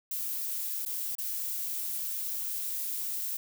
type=noise with dropouts; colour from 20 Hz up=violet; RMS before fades=-34 dBFS; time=0.11-3.37 s; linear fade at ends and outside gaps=5 ms; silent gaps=0.852-0.86 / 1.153-1.183 s; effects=none